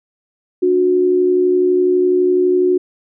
sine tone pair together, 292.7 / 364.7 Hz, D4 / F#4, -6 / -25 cents, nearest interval major third, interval 381 cents, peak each -20 / -11 dBFS, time 0.62-2.78 s, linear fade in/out 10 ms, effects none

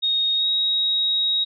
sine tone with pitch glide, 3729 to 3792 Hz, A#7 to A#7, 0 to +29 cents, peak -18 dBFS, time 0.02-1.45 s, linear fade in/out 20 ms, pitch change +29 cents, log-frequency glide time 0.34-0.48 s, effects none

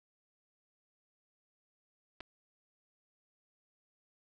clicks, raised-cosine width 0.3 ms, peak -29 dBFS, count 2, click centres 2.205 / 2.208 s, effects none

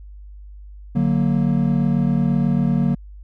triangle chord, D augmented, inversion none, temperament equal, 146.83 / 185 / 233.1 Hz, D3 / F#3 / A#3, 0 / 0 / 0 cents, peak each -18 dBFS, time 0.95-2.95 s, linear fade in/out 10 ms, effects added 50 Hz sine -36 dBFS peak until 3.23 s

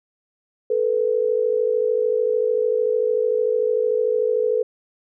sine tone pair together, 437.6 / 491 Hz, A4 / B4, -9 / -10 cents, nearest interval major second, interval 199 cents, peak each -20 dBFS, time 0.7-4.63 s, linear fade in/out 5 ms, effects none

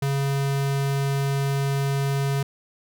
square tone, 138.59 Hz, C#3, in tune, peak -22 dBFS, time 0.02-2.43 s, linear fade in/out 5 ms, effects none

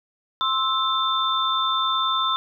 sine tone cluster, 1054 / 1315 / 3562 Hz, C6 / E6 / A7, +12 / -5 / +21 cents, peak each -24 dBFS, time 0.41-2.36 s, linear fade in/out 0 ms, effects none

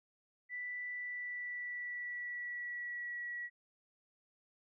sine tone with pitch glide, 1975.5 to 1929.3 Hz, B6 to B6, 0 to -41 cents, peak -39 dBFS, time 0.49-3.5 s, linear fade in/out 50 ms, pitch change -41 cents, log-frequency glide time 0.89-3.21 s, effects none

